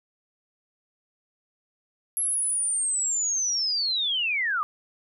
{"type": "linear sweep", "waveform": "sine", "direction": "down", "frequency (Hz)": [11260, 1157], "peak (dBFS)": -23, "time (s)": [2.17, 4.63], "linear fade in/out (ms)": 0, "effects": []}